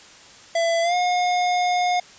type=tone with pitch glide; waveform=square; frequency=670 to 718.1 Hz; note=E5 to F5; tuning=+28 to +48 cents; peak=-19 dBFS; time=0.55-2 s; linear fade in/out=5 ms; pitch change=+120 cents; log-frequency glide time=0.82-0.95 s; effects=white hiss -46 dBFS RMS until 2.18 s + resampled to 16000 Hz